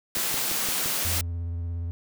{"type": "high-pass noise", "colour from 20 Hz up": "white", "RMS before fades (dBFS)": -27, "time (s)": [0.15, 1.21], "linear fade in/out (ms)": 2, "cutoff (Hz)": 120, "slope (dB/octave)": 96}
{"type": "click train", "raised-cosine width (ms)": 2, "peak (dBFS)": -23, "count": 5, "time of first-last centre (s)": [0.17, 0.86], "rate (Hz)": 5.8}
{"type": "tone with vibrato", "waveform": "triangle", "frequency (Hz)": 85, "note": "F2", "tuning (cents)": -46, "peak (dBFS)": -26, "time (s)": [1.05, 1.91], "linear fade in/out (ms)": 0, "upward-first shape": "sine", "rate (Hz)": 17, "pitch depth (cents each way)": 32}
{"effects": []}